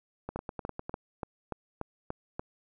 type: two click trains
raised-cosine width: 1 ms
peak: -22 / -20 dBFS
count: 7 / 8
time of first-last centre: 0.29-0.895 / 0.36-2.395 s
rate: 9.92 / 3.44 Hz
effects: none